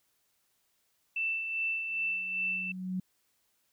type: tone with tremolo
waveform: sine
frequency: 2663 Hz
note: E7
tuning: 17 cents sharp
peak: -28 dBFS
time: 1.16-2.72 s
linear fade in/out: 5 ms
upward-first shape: sine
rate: 2.5 Hz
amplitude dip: 45%
type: tone with exponential growth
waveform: sine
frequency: 185 Hz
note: F#3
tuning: in tune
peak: -29 dBFS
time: 1.89-3 s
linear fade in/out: 5 ms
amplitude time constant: 240 ms
effects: white hiss -74 dBFS RMS until 3.72 s